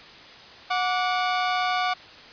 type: tone pair together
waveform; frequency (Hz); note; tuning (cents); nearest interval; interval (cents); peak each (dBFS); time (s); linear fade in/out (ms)
sawtooth; 731 / 1160.4; F#5 / D6; -21 / -21; minor sixth; 800; -20 / -23; 0.7-1.94; 10
effects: white hiss -45 dBFS RMS until 2.32 s + resampled to 11025 Hz